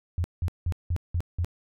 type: tone bursts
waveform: sine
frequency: 86.3 Hz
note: F2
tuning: 20 cents flat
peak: -23 dBFS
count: 6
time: 0.18-1.446 s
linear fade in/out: 0 ms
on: 61 ms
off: 180 ms
effects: none